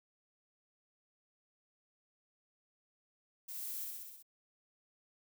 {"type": "noise with echo", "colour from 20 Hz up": "violet", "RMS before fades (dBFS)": -45, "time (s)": [3.48, 3.85], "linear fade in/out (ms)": 10, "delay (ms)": 63, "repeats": 6, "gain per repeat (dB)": -2, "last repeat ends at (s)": 4.228, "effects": []}